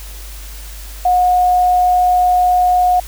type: tone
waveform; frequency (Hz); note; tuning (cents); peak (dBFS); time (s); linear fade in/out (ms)
sine; 724; F#5; -38; -9; 1.05-3; 5
effects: added 50 Hz sine -29 dBFS peak until 3.07 s + white hiss -36 dBFS RMS until 3.07 s